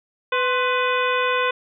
harmonic tone with a mistuned harmonic, 498.7 Hz, B4, 17 cents sharp, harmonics 1 / 2 / 3 / 4 / 5 / 6 / 7, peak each -23 / -23 / -25 / -30 / -27 / -34 / -32 dBFS, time 0.32-1.51 s, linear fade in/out 5 ms, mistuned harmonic 2, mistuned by +85 cents, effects none

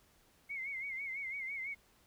sine tone with vibrato, 2159 Hz, C#7, 46 cents flat, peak -38 dBFS, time 0.49-1.75 s, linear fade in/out 20 ms, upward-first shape sine, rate 6 Hz, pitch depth 82 cents each way, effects pink hiss -68 dBFS RMS until 2.06 s

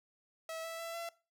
sawtooth tone with pitch steps, 649 / 657.7 / 666.5 / 675.4 Hz, E5 / E5 / E5 / E5, -27 / -4 / +19 / +42 cents, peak -36 dBFS, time 0.49-1.09 s, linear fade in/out 2 ms, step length 150 ms, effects noise-tail reverb RT60 0.3 s tail -19 dB re dry

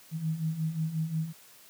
sine beating tone pair, 155.56 / 161.16 Hz, D#3 / E3, 0 / -39 cents, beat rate 5.6 Hz, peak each -34 / -29 dBFS, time 0.11-1.33 s, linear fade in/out 50 ms, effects white hiss -55 dBFS RMS until 1.69 s + high-pass 100 Hz 12 dB/octave

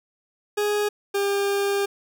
40% pulse tone pair in turn, 415.3 / 400.3 Hz, G#4 / G4, 0 / +36 cents, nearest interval minor second, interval 64 cents, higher first, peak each -20 dBFS, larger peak neither, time 0.57-0.89 / 1.14-1.86 s, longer second, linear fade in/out 10 ms, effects none

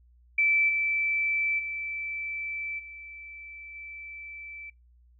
sine tone with level steps, 2323 Hz, D7, 20 cents flat, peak -20 / -24 / -31 / -41 / -39 dBFS, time 0.38-4.7 s, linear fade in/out 5 ms, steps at 0.68 / 1.58 / 2.78 / 3.74 s, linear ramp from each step 20 ms, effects noise-tail reverb RT60 0.2 s tail -26 dB re dry + added 60 Hz sine -56 dBFS peak until 5.19 s

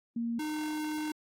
sine / square tone pair in turn, 233.1 / 306 Hz, A#3 / D#4, 0 / -29 cents, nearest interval perfect fourth, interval 471 cents, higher second, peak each -30 / -33 dBFS, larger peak first, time 0.16-0.39 / 0.39-1.12 s, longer second, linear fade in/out 5 ms, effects AAC 64 kbps

